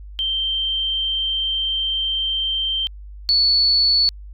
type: tone pair in turn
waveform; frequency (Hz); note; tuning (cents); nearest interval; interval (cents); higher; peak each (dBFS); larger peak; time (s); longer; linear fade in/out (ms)
sine; 3136 / 4435; G7 / C#8; 0 / 0; tritone; 600; second; -19 / -13; second; 0.19-2.87 / 3.29-4.09; first; 0
effects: added 50 Hz sine -34 dBFS peak until 4.33 s